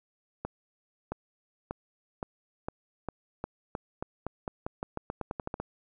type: accelerating click train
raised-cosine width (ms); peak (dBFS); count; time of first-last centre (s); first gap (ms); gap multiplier
1; -19; 21; 0.45-5.6; 670; 0.88
effects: none